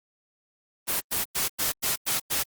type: noise bursts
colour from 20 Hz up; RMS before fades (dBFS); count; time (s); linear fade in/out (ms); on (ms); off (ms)
white; -26; 7; 0.87-2.438; 20; 140; 98
effects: Opus 24 kbps